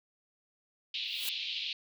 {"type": "band-pass noise", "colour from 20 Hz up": "white", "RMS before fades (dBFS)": -37, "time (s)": [0.94, 1.73], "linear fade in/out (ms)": 2, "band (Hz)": [2600, 4100], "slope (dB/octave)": 48}
{"type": "noise with exponential growth", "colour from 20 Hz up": "blue", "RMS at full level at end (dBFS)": -33, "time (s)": [1.04, 1.29], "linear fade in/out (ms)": 1, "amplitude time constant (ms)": 54}
{"effects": []}